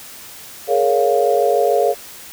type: chord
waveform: sine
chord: Bb minor seventh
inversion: third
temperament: just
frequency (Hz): 419.5 / 466.2 / 559.4 / 699.2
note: Ab4 / Bb4 / Db5 / F5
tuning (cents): +17 / 0 / +16 / +2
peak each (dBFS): -18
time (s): 0.67-1.95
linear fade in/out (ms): 50
effects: white hiss -37 dBFS RMS until 2.32 s